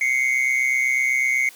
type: tone pair together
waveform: triangle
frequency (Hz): 2089 / 2217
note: C7 / C#7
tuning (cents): -3 / 0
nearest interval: minor second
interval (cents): 103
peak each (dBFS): -19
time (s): 0.01-1.49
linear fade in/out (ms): 2
effects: white hiss -46 dBFS RMS until 1.55 s + high-pass 300 Hz 12 dB/octave